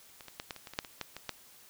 clicks, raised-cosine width 0.2 ms, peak -29 / -28 / -20 / -20 / -28 / -27 / -27 / -13 / -27 / -18 / -24 / -17 dBFS, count 12, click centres 0.208 / 0.283 / 0.399 / 0.508 / 0.563 / 0.672 / 0.736 / 0.789 / 0.848 / 1.013 / 1.166 / 1.293 s, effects white hiss -57 dBFS RMS until 1.69 s

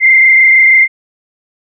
sine tone with frequency modulation, 2093 Hz, C7, in tune, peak -3 dBFS, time 0-0.88 s, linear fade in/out 50 ms, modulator 26.4 Hz, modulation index 1.7, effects none

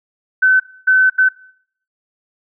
sine tone bursts at uneven times, 1521 Hz, F#6, 47 cents sharp, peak -8 dBFS, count 3, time 0.42-0.6 / 0.87-1.1 / 1.18-1.29 s, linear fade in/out 10 ms, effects noise-tail reverb RT60 0.6 s tail -19 dB re dry

